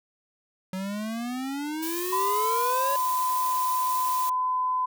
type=exponential sweep; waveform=square; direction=up; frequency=185 to 565 Hz; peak=-30 dBFS; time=0.73-2.96 s; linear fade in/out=2 ms
type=noise; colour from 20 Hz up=blue; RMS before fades=-34 dBFS; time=1.82-4.3 s; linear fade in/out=10 ms
type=tone; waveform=sine; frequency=1013 Hz; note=B5; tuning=44 cents sharp; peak=-23 dBFS; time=2.12-4.86 s; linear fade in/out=10 ms
effects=none